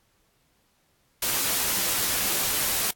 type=noise with comb filter; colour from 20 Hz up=white; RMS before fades=-25 dBFS; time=1.22-2.91 s; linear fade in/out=5 ms; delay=13 ms; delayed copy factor=-0.5; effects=pink hiss -67 dBFS RMS until 2.95 s + AAC 64 kbps